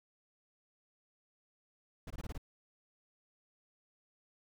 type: noise bursts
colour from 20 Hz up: brown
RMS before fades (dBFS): -41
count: 6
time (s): 2.07-2.379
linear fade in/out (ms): 5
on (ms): 34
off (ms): 21
effects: none